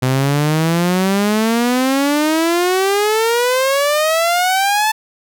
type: exponential sweep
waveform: sawtooth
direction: up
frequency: 126.6 to 880 Hz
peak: -9 dBFS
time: 0.02-4.92 s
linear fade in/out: 10 ms
effects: none